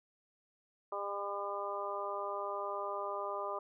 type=harmonic tone; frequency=201.2 Hz; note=G3; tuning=45 cents sharp; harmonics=2 / 3 / 4 / 5 / 6; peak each=-43 / -41 / -45 / -42 / -41 dBFS; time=0.92-3.59 s; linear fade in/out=5 ms; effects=none